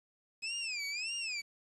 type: tone with vibrato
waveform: 25% pulse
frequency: 2521 Hz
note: D#7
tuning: 22 cents sharp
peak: -32 dBFS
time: 0.42-1.42 s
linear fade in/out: 20 ms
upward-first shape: sine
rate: 1.7 Hz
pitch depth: 190 cents each way
effects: resampled to 24000 Hz + 10-bit